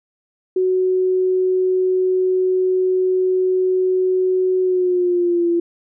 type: tone with pitch glide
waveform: sine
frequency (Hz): 371 to 342.2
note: F#4 to F4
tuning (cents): +5 to -35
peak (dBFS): -14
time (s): 0.56-5.6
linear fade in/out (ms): 5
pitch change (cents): -140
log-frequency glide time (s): 4.62-5.49
effects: none